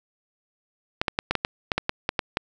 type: clicks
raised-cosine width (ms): 0.3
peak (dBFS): -6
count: 12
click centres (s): 1.015 / 1.082 / 1.189 / 1.31 / 1.353 / 1.449 / 1.718 / 1.78 / 1.894 / 2.091 / 2.192 / 2.371
effects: none